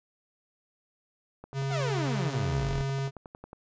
click train, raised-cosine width 1 ms, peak -29 dBFS, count 24, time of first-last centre 1.44-3.531 s, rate 11 Hz
square tone, 136.5 Hz, C#3, 26 cents flat, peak -29 dBFS, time 1.53-3.11 s, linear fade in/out 50 ms
sawtooth exponential sweep, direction down, 787 to 30.87 Hz, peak -27 dBFS, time 1.69-2.85 s, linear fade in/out 50 ms
effects resampled to 16000 Hz

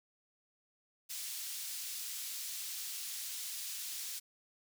pink high-pass noise, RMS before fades -42 dBFS, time 1.09-4.2 s, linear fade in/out 20 ms, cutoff 4300 Hz, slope 12 dB/octave, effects none

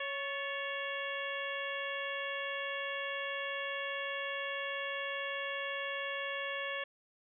harmonic tone with a mistuned harmonic, 554.4 Hz, C#5, in tune, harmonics 1 / 2 / 3 / 4 / 5 / 6, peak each -41 / -44 / -40 / -44 / -43 / -46 dBFS, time 0-6.84 s, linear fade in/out 5 ms, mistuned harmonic 3, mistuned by +72 cents, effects none

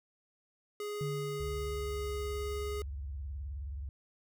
square tone, 415.3 Hz, G#4, in tune, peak -37 dBFS, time 0.8-2.82 s, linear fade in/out 2 ms
sine tone with exponential decay, 146.83 Hz, D3, in tune, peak -33 dBFS, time 1.01-3.04 s, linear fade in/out 0 ms, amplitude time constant 440 ms
sine tone with vibrato, 69.3 Hz, C#2, in tune, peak -37 dBFS, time 1.4-3.89 s, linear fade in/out 0 ms, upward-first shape sine, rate 19 Hz, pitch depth 240 cents each way
effects none

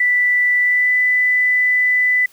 sine tone with pitch glide, 1975.5 to 1995 Hz, B6 to B6, 0 to +17 cents, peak -12 dBFS, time 0-2.26 s, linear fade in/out 5 ms, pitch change +17 cents, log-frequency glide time 0.61-0.94 s, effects white hiss -50 dBFS RMS until 2.32 s

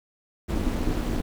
brown noise with amplitude modulation, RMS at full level -22 dBFS, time 0.48-1.22 s, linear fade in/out 20 ms, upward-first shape sine, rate 276 Hz, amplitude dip 90%, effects none

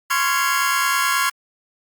sawtooth chord, Db major seventh, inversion third, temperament just, 1039.4 / 1108.7 / 1385.9 / 1663.1 Hz, C6 / Db6 / F6 / Ab6, -12 / 0 / -14 / +2 cents, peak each -19 dBFS, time 0.1-1.3 s, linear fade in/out 10 ms, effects Opus 32 kbps

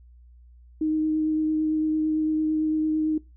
sine tone with vibrato, 311.1 Hz, D#4, in tune, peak -21 dBFS, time 0.81-3.18 s, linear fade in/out 5 ms, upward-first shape triangle, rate 8.9 Hz, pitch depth 14 cents each way, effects noise-tail reverb RT60 0.2 s tail -20 dB re dry + added 60 Hz sine -48 dBFS peak until 3.36 s

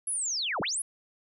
sine linear two-way sweep, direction down then up, 11100 to 105.9 to 11100 Hz, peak -28 dBFS, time 0.07-0.82 s, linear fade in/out 5 ms, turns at 0.61 s, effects none

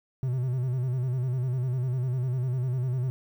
triangle tone with vibrato, 127 Hz, B2, 49 cents sharp, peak -23 dBFS, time 0.23-3.1 s, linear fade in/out 0 ms, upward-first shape square, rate 10 Hz, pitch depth 65 cents each way, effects 10-bit

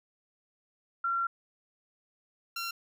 sine / 15% pulse tone pair in turn, 1369 / 1369 Hz, F6 / F6, -35 / -35 cents, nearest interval unison, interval 0 cents, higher neither, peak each -27 dBFS, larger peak neither, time 1.04-1.27 / 2.56-2.71 s, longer first, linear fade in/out 5 ms, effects none

